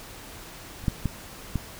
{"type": "clicks", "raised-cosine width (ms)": 5, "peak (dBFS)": [-28, -10, -12, -13], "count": 4, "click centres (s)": [0.839, 0.882, 1.057, 1.557], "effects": ["pink hiss -43 dBFS RMS until 1.79 s"]}